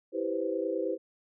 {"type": "chord", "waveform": "sine", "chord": "C major seventh", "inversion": "first", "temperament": "equal with one note detuned", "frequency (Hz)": [328.1, 392, 493.9, 523.3], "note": ["E4", "G4", "B4", "C5"], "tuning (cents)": [-8, 0, 0, 0], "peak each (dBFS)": -34, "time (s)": [0.12, 0.98], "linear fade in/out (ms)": 50, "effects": []}